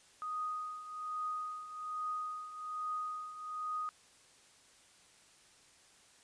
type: tone with tremolo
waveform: sine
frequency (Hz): 1244.5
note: D#6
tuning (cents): 0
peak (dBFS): -34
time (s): 0.22-3.89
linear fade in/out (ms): 0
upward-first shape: triangle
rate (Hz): 1.2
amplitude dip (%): 75
effects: white hiss -63 dBFS RMS until 6.23 s + resampled to 22050 Hz